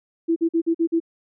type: tone bursts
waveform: sine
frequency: 331.5 Hz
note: E4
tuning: 10 cents sharp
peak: -16 dBFS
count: 6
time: 0.28-1.002 s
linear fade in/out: 20 ms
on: 82 ms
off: 46 ms
effects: none